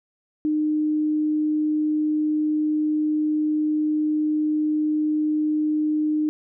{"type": "tone", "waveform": "sine", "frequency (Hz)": 305.1, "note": "D#4", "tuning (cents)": -34, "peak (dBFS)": -19, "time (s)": [0.45, 6.29], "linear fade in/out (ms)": 0, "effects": []}